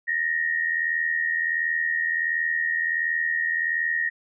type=tone pair together; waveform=sine; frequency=1800 / 1881.4 Hz; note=A6 / A#6; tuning=+39 / +15 cents; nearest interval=minor second; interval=76 cents; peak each=-28 / -23 dBFS; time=0.07-4.1 s; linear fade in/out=20 ms; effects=none